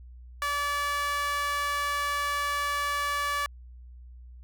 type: tone with high-pass filter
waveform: sawtooth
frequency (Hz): 576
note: D5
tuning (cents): -34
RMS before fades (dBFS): -29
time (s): 0.42-3.46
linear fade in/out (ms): 0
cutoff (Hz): 1300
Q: 3.1
effects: added 61 Hz sine -44 dBFS peak until 4.43 s